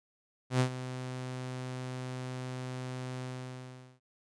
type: tone with ADSR envelope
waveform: sawtooth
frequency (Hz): 127.7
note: C3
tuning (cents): -42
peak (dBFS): -19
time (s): 0.5-4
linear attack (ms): 100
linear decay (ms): 88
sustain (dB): -14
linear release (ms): 780
effects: resampled to 22050 Hz